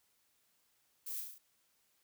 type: noise with echo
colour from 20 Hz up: violet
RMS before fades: -43 dBFS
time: 1.06-1.21 s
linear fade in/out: 10 ms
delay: 35 ms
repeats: 5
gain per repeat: -3 dB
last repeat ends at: 1.385 s
effects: white hiss -75 dBFS RMS until 2.03 s